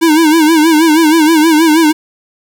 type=tone with vibrato; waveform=square; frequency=317.1 Hz; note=D#4; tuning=33 cents sharp; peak=-6 dBFS; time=0.01-1.93 s; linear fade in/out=20 ms; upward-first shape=sine; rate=6.3 Hz; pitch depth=94 cents each way; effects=8-bit